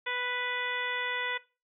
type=harmonic tone; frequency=493.9 Hz; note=B4; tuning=in tune; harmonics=1 / 2 / 3 / 4 / 5 / 6 / 7; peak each=-40 / -38 / -37 / -34 / -39 / -44 / -40 dBFS; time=0.06-1.38 s; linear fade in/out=10 ms; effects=noise-tail reverb RT60 0.3 s tail -19 dB re dry